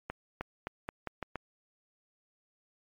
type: accelerating click train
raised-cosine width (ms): 0.5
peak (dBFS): -20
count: 7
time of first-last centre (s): 0.1-1.357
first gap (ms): 310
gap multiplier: 0.84
effects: MP3 64 kbps